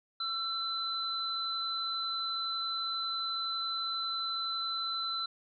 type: tone pair together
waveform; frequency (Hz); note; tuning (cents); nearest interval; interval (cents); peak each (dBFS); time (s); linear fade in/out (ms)
sine; 1344 / 4025; E6 / B7; +33 / +32; octave + perfect fifth; 1899; -36 / -33; 0.2-5.26; 5
effects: MP3 96 kbps